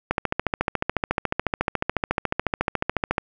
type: click train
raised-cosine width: 0.5 ms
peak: -6 dBFS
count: 44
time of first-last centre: 0.11-3.181 s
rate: 14 Hz
effects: none